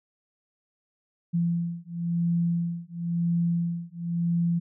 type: beating tone pair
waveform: sine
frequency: 170 / 170.97 Hz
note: F3 / F3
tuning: -46 / -37 cents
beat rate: 0.97 Hz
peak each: -27 dBFS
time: 1.33-4.6 s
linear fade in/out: 20 ms
effects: none